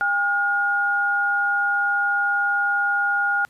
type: tone pair together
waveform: sine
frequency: 807 / 1427.4 Hz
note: G#5 / F6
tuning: -50 / +37 cents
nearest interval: minor seventh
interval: 987 cents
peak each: -25 / -19 dBFS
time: 0.01-3.45 s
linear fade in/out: 0 ms
effects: pink hiss -59 dBFS RMS until 3.49 s + resampled to 32000 Hz